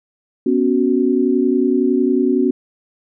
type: chord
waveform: sine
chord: B suspended second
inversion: none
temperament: just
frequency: 246.9 / 277.8 / 370.4 Hz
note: B3 / C#4 / F#4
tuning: 0 / +4 / +2 cents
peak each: -17 dBFS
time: 0.46-2.51 s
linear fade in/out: 5 ms
effects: none